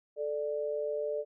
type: tone pair together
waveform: sine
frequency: 438 / 591 Hz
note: A4 / D5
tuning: -8 / +11 cents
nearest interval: perfect fourth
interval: 519 cents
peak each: -34 / -33 dBFS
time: 0.16-1.25 s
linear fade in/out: 50 ms
effects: none